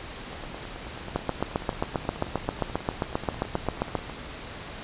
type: two click trains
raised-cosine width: 1 ms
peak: -10 / -24 dBFS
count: 22 / 36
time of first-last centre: 1.16-3.953 / 0.33-4.097 s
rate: 7.52 / 9.29 Hz
effects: pink hiss -39 dBFS RMS until 4.83 s + resampled to 8000 Hz